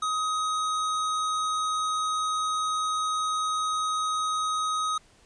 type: tone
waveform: square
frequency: 1259 Hz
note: D#6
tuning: 20 cents sharp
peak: -26 dBFS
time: 0.02-4.98 s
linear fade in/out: 5 ms
effects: pink hiss -59 dBFS RMS until 5.25 s + resampled to 22050 Hz